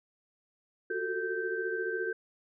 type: tone cluster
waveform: sine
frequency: 363.3 / 377.6 / 446.7 / 1557 Hz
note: F#4 / F#4 / A4 / G6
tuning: -32 / +35 / +26 / -12 cents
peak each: -37 / -38 / -35 / -35 dBFS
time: 0.9-2.13 s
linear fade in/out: 5 ms
effects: none